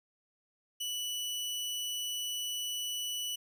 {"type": "tone", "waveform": "sawtooth", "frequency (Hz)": 2960, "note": "F#7", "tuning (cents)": 0, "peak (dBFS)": -31, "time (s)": [0.8, 3.36], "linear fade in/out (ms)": 10, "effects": []}